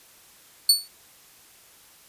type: tone with exponential decay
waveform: sawtooth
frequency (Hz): 4454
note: C#8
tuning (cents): +7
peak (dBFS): -8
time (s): 0.69-0.88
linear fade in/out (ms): 5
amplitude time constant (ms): 40
effects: white hiss -53 dBFS RMS until 2.08 s + resampled to 32000 Hz